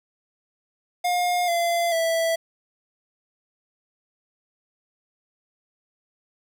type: tone with pitch steps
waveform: square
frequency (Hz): 712 / 685 / 659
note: F5 / F5 / E5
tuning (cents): +33 / -34 / -1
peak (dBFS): -21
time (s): 1.04-2.36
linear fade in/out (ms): 10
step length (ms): 440
effects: 9-bit